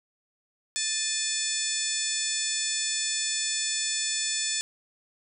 harmonic tone with a mistuned harmonic, 880 Hz, A5, in tune, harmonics 2 / 3 / 4 / 5 / 6 / 7 / 8 / 9 / 10, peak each -38 / -38 / -34 / -36 / -34 / -38 / -33 / -33 / -38 dBFS, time 0.76-4.61 s, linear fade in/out 0 ms, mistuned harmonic 3, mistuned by -110 cents, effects none

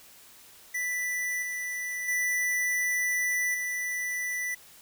square tone with level steps, 1979 Hz, B6, 3 cents sharp, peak -29 / -32 / -26 / -30 dBFS, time 0.74-4.55 s, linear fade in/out 10 ms, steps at 1.42 / 2.08 / 3.54 s, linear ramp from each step 5 ms, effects white hiss -53 dBFS RMS until 4.81 s

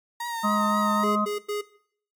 35% pulse tone with vibrato, 932.3 Hz, A#5, in tune, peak -27 dBFS, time 0.2-1.04 s, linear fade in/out 5 ms, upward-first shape triangle, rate 3.8 Hz, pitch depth 48 cents each way
harmonic tone, 209.5 Hz, G#3, 15 cents sharp, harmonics 1 / 3 / 5 / 6, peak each -24 / -31 / -30 / -24 dBFS, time 0.43-1.26 s, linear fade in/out 20 ms
square tone bursts, 415.3 Hz, G#4, in tune, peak -27 dBFS, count 3, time 1.03-1.614 s, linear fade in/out 10 ms, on 130 ms, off 97 ms
effects noise-tail reverb RT60 0.6 s tail -18 dB re dry + MP3 96 kbps

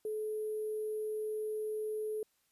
sine tone with sample-and-hold, 429.1 Hz, A4, 43 cents flat, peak -34 dBFS, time 0.05-2.23 s, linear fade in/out 2 ms, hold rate 11025 Hz, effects white hiss -75 dBFS RMS until 2.51 s + resampled to 32000 Hz

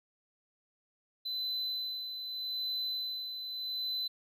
triangle tone with tremolo, 4024 Hz, B7, 32 cents sharp, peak -31 dBFS, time 1.25-4.08 s, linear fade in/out 10 ms, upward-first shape sine, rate 0.82 Hz, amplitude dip 50%, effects none

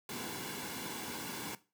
pink noise with comb filter, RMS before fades -41 dBFS, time 0.09-1.55 s, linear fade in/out 2 ms, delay 1.6 ms, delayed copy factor -0.55, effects noise-tail reverb RT60 0.3 s tail -17 dB re dry + high-pass 150 Hz 12 dB/octave

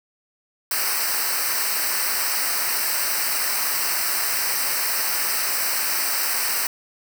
white noise with comb filter, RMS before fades -23 dBFS, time 0.71-6.67 s, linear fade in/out 2 ms, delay 0.29 ms, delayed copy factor -0.9, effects none

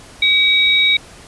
sine tone pair together, 2287 / 3791 Hz, D7 / A#7, -47 / +28 cents, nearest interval major sixth, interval 875 cents, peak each -13 dBFS, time 0.22-0.97 s, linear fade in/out 5 ms, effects pink hiss -40 dBFS RMS until 1.27 s + resampled to 24000 Hz

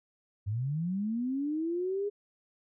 sine linear sweep, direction up, 95.9 to 415.3 Hz, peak -29 dBFS, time 0.46-2.1 s, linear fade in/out 20 ms, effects none

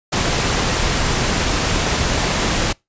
pink noise, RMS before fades -18 dBFS, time 0.12-2.73 s, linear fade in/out 10 ms, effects noise-tail reverb RT60 0.2 s tail -25 dB re dry + resampled to 16000 Hz

